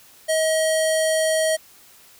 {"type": "tone with low-pass filter", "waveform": "square", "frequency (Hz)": 635, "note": "D#5", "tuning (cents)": 35, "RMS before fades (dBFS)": -20, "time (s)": [0.28, 1.57], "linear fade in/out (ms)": 20, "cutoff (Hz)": 10000, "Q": 2.8, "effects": ["white hiss -50 dBFS RMS until 2.19 s"]}